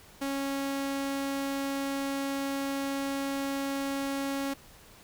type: tone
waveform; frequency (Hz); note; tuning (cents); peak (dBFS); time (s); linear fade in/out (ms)
sawtooth; 275.5; C#4; -11; -26; 0.21-4.54; 10
effects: pink hiss -54 dBFS RMS until 5.03 s